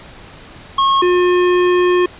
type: tone pair in turn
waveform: square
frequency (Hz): 1087 / 358.4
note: C#6 / F4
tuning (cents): -34 / +45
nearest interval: octave + perfect fifth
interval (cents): 1921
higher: first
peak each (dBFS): -11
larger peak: neither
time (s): 0.78-1.02 / 1.02-2.06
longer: second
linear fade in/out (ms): 5
effects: pink hiss -38 dBFS RMS until 2.19 s + resampled to 8000 Hz